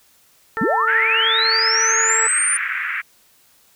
harmonic tone, 447.3 Hz, A4, 28 cents sharp, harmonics 1 / 2 / 3 / 4, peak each -28 / -29 / -24 / -24 dBFS, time 0.57-2.27 s, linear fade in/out 0 ms
sine linear sweep, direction up, 157.1 to 9397 Hz, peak -16 dBFS, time 0.61-2.57 s, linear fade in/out 5 ms
pink band-pass noise, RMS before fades -24 dBFS, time 0.87-3.02 s, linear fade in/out 20 ms, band 1400 to 2300 Hz, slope 48 dB/octave
effects white hiss -55 dBFS RMS until 3.75 s

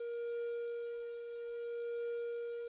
triangle tone with tremolo, 471.4 Hz, A#4, 19 cents sharp, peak -34 dBFS, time 0-2.68 s, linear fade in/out 5 ms, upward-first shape triangle, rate 0.6 Hz, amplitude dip 55%, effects resampled to 8000 Hz + 11-bit

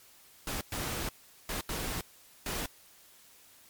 pink noise bursts at uneven times, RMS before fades -35 dBFS, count 5, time 0.47-0.61 / 0.72-1.09 / 1.49-1.61 / 1.69-2.01 / 2.46-2.66 s, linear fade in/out 2 ms, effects white hiss -58 dBFS RMS until 3.69 s + MP3 96 kbps

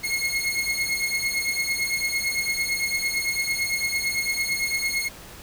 sawtooth beating tone pair, 2157 / 2165.9 Hz, C#7 / C#7, -48 / -41 cents, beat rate 8.9 Hz, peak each -23 dBFS, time 0.03-5.09 s, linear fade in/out 20 ms, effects pink hiss -43 dBFS RMS until 5.42 s

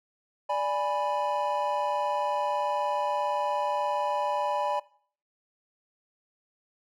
triangle chord, G# diminished, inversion second, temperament equal, 587.3 / 830.6 / 987.8 Hz, D5 / G#5 / B5, 0 / 0 / 0 cents, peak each -28 dBFS, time 0.49-4.8 s, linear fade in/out 10 ms, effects noise-tail reverb RT60 0.5 s tail -20 dB re dry

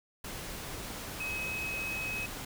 sine tone in noise, 2549 Hz, D#7, 41 cents sharp, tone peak -34 dBFS, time 1.2-2.26 s, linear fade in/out 5 ms, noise pink, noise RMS -41 dBFS, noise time 0.24-2.45 s, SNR +4 dB, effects none

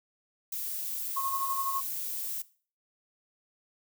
violet noise, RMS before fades -35 dBFS, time 0.52-2.42 s, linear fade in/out 5 ms
sine tone with tremolo, 1085 Hz, C#6, 37 cents flat, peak -28 dBFS, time 1.16-1.81 s, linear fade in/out 10 ms, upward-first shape sine, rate 12 Hz, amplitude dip 55%
effects noise-tail reverb RT60 0.4 s tail -18 dB re dry

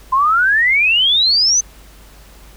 sine exponential sweep, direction up, 1021 to 6272 Hz, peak -10 dBFS, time 0.12-1.61 s, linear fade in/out 10 ms, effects added 50 Hz sine -41 dBFS peak until 2.56 s + pink hiss -45 dBFS RMS until 2.56 s

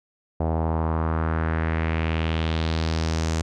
sawtooth tone with low-pass filter sweep, 80.6 Hz, E2, 38 cents flat, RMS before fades -24 dBFS, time 0.4-3.42 s, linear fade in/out 5 ms, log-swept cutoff 710 to 7100 Hz, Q 2.4, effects none

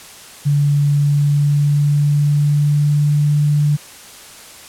sine tone with pitch glide, 144.3 to 147.42 Hz, D3 to D3, -30 to +7 cents, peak -11 dBFS, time 0.45-3.77 s, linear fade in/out 20 ms, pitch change +37 cents, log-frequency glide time 0.98-3.36 s, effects white hiss -38 dBFS RMS until 4.68 s + low-pass 11000 Hz 12 dB/octave

